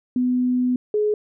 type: tone pair in turn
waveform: sine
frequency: 250 / 421.6 Hz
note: B3 / G#4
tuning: +21 / +26 cents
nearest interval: major sixth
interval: 905 cents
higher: second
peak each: -17 dBFS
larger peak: neither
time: 0.16-0.76 / 0.94-1.14 s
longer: first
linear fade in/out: 2 ms
effects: none